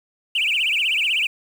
sine tone with vibrato, 2675 Hz, E7, 25 cents sharp, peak -16 dBFS, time 0.35-1.27 s, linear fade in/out 5 ms, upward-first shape triangle, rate 16 Hz, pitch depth 290 cents each way, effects tanh soft clip ceiling -15 dBFS + 7-bit

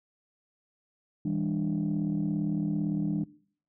sine tone cluster, 162.9 / 200.6 / 297 Hz, E3 / G3 / D4, -20 / +40 / +20 cents, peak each -30 dBFS, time 1.25-3.24 s, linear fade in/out 5 ms, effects noise-tail reverb RT60 0.5 s tail -19 dB re dry + tanh soft clip ceiling -21 dBFS

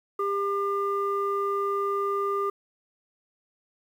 square tone with low-pass filter, 400 Hz, G4, 35 cents sharp, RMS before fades -27 dBFS, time 0.19-2.5 s, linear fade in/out 5 ms, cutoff 1100 Hz, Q 4.9, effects 9-bit

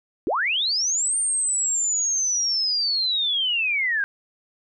sine linear two-way sweep, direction up then down, 261.6 to 8870 to 1563 Hz, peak -20 dBFS, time 0.27-4.04 s, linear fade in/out 0 ms, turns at 1.17 s, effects none

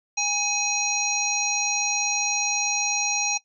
harmonic tone with a mistuned harmonic, 819 Hz, G#5, 24 cents flat, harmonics 1 / 3 / 5 / 7 / 8, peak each -30 / -26 / -31 / -25 / -30 dBFS, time 0.17-3.38 s, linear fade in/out 10 ms, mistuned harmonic 3, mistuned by +46 cents, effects noise-tail reverb RT60 0.1 s tail -19 dB re dry

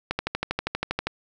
click train, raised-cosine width 0.3 ms, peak -9 dBFS, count 13, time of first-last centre 0.11-1.07 s, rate 12.5 Hz, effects none

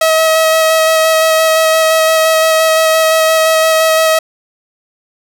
sawtooth tone with vibrato, 640 Hz, D#5, 49 cents sharp, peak -4 dBFS, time 0.01-4.19 s, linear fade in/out 5 ms, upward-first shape square, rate 5.8 Hz, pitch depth 9 cents each way, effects none

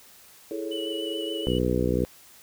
sine chord, A major seventh, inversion second, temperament equal, 329.6 / 415.3 / 440 / 554.4 Hz, E4 / G#4 / A4 / C#5, 0 / 0 / 0 / 0 cents, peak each -33 / -35 / -35 / -37 dBFS, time 0.51-1.46 s, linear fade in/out 2 ms
triangle tone with vibrato, 2960 Hz, F#7, in tune, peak -32 dBFS, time 0.71-1.59 s, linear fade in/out 10 ms, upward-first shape sine, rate 7 Hz, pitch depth 22 cents each way
harmonic tone, 61.74 Hz, B1, in tune, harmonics 1 / 2 / 3 / 4 / 5 / 6 / 7 / 8, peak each -30 / -30 / -30 / -30 / -30 / -30 / -30 / -30 dBFS, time 1.47-2.05 s, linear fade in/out 0 ms
effects white hiss -52 dBFS RMS until 2.42 s

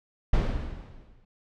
brown noise with exponential decay, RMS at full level -20 dBFS, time 0.33-1.25 s, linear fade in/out 5 ms, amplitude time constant 200 ms, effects low-pass 4000 Hz 12 dB/octave

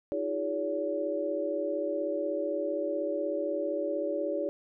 sine tone cluster, 317.1 / 353 / 409.9 / 569 Hz, D#4 / F4 / G#4 / C#5, +33 / +19 / -23 / +45 cents, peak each -35 / -38 / -35 / -31 dBFS, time 0.12-4.49 s, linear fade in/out 0 ms, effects none

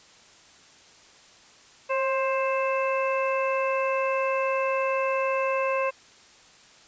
harmonic tone with a mistuned harmonic, 527 Hz, C5, 12 cents sharp, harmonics 1 / 2 / 3 / 4 / 5, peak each -25 / -28 / -37 / -38 / -32 dBFS, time 1.89-5.91 s, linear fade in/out 20 ms, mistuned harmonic 1, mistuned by +32 cents, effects white hiss -53 dBFS RMS until 6.87 s + resampled to 16000 Hz

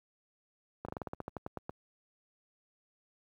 slowing click train, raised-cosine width 1 ms, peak -24 dBFS, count 13, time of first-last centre 0.85-1.695 s, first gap 35 ms, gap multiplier 1.12, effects high-pass 60 Hz 12 dB/octave + 11-bit

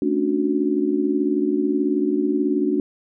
sine chord, D major seventh, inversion second, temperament just, 220.2 / 275.3 / 293.7 / 367.1 Hz, A3 / C#4 / D4 / F#4, +2 / -12 / 0 / -14 cents, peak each -26 / -25 / -21 / -23 dBFS, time 0.02-2.8 s, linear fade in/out 2 ms, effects none

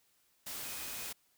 sine tone in noise, 2500 Hz, D#7, 8 cents sharp, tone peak -52 dBFS, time 0.64-1.09 s, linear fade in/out 10 ms, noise white, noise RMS -42 dBFS, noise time 0.46-1.13 s, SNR -13 dB, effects white hiss -72 dBFS RMS until 1.37 s

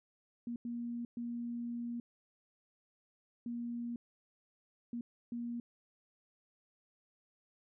sine tone bursts at uneven times, 237.3 Hz, A#3, 31 cents sharp, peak -37 dBFS, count 6, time 0.47-0.56 / 0.65-1.05 / 1.17-2 / 3.46-3.96 / 4.93-5.01 / 5.32-5.6 s, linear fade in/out 2 ms, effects none

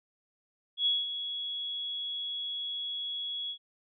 sine tone with ADSR envelope, 3351 Hz, G#7, 15 cents sharp, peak -23 dBFS, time 0.77-3.58 s, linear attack 90 ms, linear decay 200 ms, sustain -10 dB, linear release 81 ms, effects none

